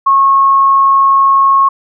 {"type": "tone", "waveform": "sine", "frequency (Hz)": 1092, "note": "C#6", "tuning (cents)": -26, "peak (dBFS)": -5, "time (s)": [0.06, 1.69], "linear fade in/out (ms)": 10, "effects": []}